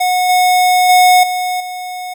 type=tone with level steps; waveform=square; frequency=730 Hz; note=F#5; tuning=24 cents flat; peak=-12 / -9 / -6 / -16 / -23 dBFS; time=0-2.14 s; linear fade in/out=10 ms; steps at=0.29 / 0.89 / 1.23 / 1.6 s; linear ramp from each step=5 ms; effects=none